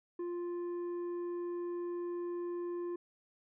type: tone with tanh clipping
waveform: sine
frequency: 349.2 Hz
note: F4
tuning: in tune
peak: -37 dBFS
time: 0.19-2.96 s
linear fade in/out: 5 ms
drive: 6 dB
effects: none